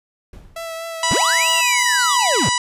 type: noise with exponential decay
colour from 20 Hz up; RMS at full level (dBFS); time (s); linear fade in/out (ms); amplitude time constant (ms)
brown; -35; 0.33-0.93; 2; 130
type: tone with vibrato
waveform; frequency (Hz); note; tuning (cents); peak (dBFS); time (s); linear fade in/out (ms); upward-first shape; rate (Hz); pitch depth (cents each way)
sawtooth; 659.3; E5; 0; -23; 0.56-1.61; 5; triangle; 4.1; 21
type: harmonic tone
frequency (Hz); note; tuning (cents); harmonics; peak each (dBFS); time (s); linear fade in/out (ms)
981; B5; -12; 1 / 2 / 3 / 4 / 5 / 6 / 7 / 8 / 9; -20 / -23 / -25 / -26 / -27 / -28 / -28 / -29 / -30; 1.03-2.58; 2
type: linear two-way sweep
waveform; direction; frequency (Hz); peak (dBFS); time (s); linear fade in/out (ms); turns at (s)
square; up then down; 83.1 to 2960 to 83.1; -19; 1.11-2.49; 0; 1.5
effects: resampled to 32000 Hz